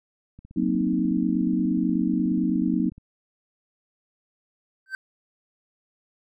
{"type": "click train", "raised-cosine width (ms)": 5, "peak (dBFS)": -32, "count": 44, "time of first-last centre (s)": [0.39, 2.98], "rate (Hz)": 16.6}
{"type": "chord", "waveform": "sine", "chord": "C half-diminished seventh", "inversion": "second", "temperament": "equal", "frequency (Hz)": [185, 233.1, 261.6, 311.1], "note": ["Gb3", "Bb3", "C4", "Eb4"], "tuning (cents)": [0, 0, 0, 0], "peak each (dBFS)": -26, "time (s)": [0.56, 2.9], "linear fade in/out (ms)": 10}
{"type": "tone with exponential growth", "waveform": "triangle", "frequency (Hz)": 1550, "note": "G6", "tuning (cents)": -20, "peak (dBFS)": -22, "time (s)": [4.86, 4.95], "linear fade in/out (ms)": 1, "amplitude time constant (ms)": 18}
{"effects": []}